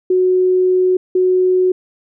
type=tone pair in turn; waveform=sine; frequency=368.3 / 368.3 Hz; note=F#4 / F#4; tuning=-8 / -8 cents; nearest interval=unison; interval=0 cents; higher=neither; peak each=-10 dBFS; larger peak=neither; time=0.1-0.97 / 1.15-1.72 s; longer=first; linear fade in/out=5 ms; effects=none